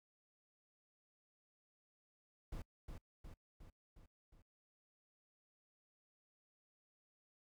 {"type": "noise with echo", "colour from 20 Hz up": "brown", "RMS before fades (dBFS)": -45, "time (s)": [2.52, 2.62], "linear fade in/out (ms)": 5, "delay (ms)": 360, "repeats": 5, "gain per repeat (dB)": -4, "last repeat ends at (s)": 4.42, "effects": ["noise-tail reverb RT60 0.1 s tail -26 dB re dry"]}